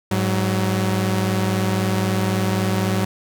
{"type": "tone pair together", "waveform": "sawtooth", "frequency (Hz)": [103.83, 187.64], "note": ["G#2", "F#3"], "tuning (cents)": [0, 25], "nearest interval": "minor seventh", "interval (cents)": 1025, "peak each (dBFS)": -17, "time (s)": [0.11, 3.05], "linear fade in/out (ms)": 5, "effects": []}